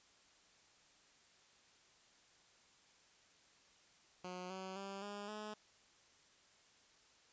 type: tone with pitch steps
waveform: 10% pulse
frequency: 181.5 / 188.77 / 196.33 / 204.2 / 212.4 Hz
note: F#3 / F#3 / G3 / G#3 / G#3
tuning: -33 / +35 / +3 / -29 / +39 cents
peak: -37 dBFS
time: 4.24-5.54 s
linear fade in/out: 5 ms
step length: 260 ms
effects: white hiss -68 dBFS RMS until 7.32 s + resampled to 16000 Hz